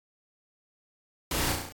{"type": "noise with echo", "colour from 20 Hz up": "pink", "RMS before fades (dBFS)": -30, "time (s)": [1.31, 1.52], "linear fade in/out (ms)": 2, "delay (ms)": 34, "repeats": 6, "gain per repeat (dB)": -3, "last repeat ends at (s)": 1.724, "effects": ["AAC 64 kbps"]}